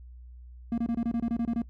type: tone bursts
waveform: triangle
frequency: 233.1 Hz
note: A#3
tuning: in tune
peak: -23 dBFS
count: 11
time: 0.72-1.619 s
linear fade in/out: 2 ms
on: 59 ms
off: 25 ms
effects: noise-tail reverb RT60 0.1 s tail -21 dB re dry + added 61 Hz sine -44 dBFS peak until 1.69 s